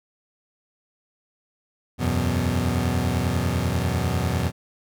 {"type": "chord", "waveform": "25% pulse", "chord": "E suspended second", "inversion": "none", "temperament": "equal", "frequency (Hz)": [82.41, 92.5, 123.47], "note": ["E2", "F#2", "B2"], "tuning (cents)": [0, 0, 0], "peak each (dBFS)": -22, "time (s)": [1.98, 4.52], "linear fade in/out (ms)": 50, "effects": []}